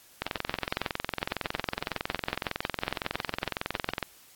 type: click train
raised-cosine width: 0.3 ms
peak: -12 dBFS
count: 84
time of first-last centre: 0.22-4.027 s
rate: 21.8 Hz
effects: white hiss -56 dBFS RMS until 4.35 s + AAC 64 kbps